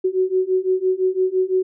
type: beating tone pair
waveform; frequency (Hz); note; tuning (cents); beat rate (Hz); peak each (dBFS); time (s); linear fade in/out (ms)
sine; 370 / 375.9; F#4 / F#4; 0 / +27; 5.9; -20 / -19; 0.04-1.63; 10
effects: none